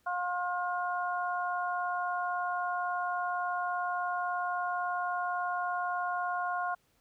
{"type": "harmonic tone", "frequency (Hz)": 356.4, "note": "F4", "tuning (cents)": 35, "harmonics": [2, 3, 4], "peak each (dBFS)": [-33, -35, -36], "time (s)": [0.06, 6.75], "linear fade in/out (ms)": 10, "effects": ["pink hiss -71 dBFS RMS until 7 s"]}